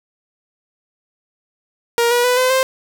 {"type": "tone with pitch steps", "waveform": "sawtooth", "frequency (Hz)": [470.4, 483.3, 496.6, 510.3, 524.4], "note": ["A#4", "B4", "B4", "C5", "C5"], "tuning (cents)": [16, -38, 9, -43, 4], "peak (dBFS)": -9, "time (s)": [1.98, 2.63], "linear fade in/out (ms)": 0, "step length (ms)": 130, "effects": []}